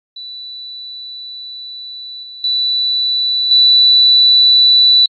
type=tone with level steps; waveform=sine; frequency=3966 Hz; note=B7; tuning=7 cents sharp; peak=-26 / -29 / -12 / -5 dBFS; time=0.16-5.06 s; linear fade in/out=5 ms; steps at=2.23 / 2.44 / 3.51 s; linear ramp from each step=2 ms; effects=MP3 32 kbps